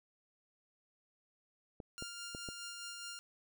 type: clicks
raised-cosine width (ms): 2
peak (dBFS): -31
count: 4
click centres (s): 1.802 / 2.024 / 2.349 / 2.488
type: tone with tremolo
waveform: 10% pulse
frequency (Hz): 1400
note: F6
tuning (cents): +4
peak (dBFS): -35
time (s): 1.98-3.19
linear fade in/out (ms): 0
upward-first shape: sine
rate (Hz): 4.8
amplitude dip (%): 30
effects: none